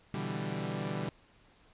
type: chord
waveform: sawtooth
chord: E minor seventh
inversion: second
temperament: equal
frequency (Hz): 123.47 / 146.83 / 164.81 / 196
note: B2 / D3 / E3 / G3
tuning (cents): 0 / 0 / 0 / 0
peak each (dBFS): -37 / -35 / -36 / -34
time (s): 0.14-1.09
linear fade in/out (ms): 0
effects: pink hiss -63 dBFS RMS until 1.73 s + resampled to 8000 Hz